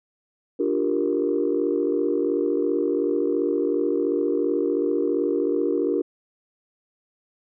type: chord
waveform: sine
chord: G minor seventh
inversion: second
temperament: equal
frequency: 293.7 / 349.2 / 392 / 466.2 Hz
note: D4 / F4 / G4 / Bb4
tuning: 0 / 0 / 0 / 0 cents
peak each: -25 dBFS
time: 0.59-6.02 s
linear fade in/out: 10 ms
effects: tanh soft clip ceiling -11 dBFS